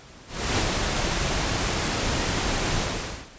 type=noise with ADSR envelope; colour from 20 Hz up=pink; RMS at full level=-22 dBFS; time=0.27-3.3 s; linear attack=310 ms; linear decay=75 ms; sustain=-3 dB; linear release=530 ms; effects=pink hiss -47 dBFS RMS until 3.38 s + resampled to 16000 Hz